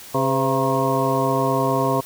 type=harmonic tone with a mistuned harmonic; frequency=134.9 Hz; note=C#3; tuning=47 cents flat; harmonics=1 / 2 / 3 / 4 / 5 / 7 / 8; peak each=-25 / -25 / -25 / -25 / -25 / -25 / -25 dBFS; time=0.14-2.01 s; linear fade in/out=10 ms; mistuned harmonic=4; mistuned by=-79 cents; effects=white hiss -40 dBFS RMS until 2.05 s